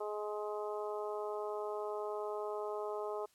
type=harmonic tone; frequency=209.9 Hz; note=G#3; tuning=19 cents sharp; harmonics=2 / 3 / 4 / 5 / 6; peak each=-39 / -43 / -45 / -47 / -49 dBFS; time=0-3.26 s; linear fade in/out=10 ms; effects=white hiss -70 dBFS RMS until 3.34 s + low-pass 12000 Hz 12 dB/octave